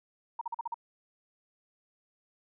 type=tone bursts; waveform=sine; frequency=932.3 Hz; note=A#5; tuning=in tune; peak=-31 dBFS; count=6; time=0.39-0.743 s; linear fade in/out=5 ms; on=23 ms; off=43 ms; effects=none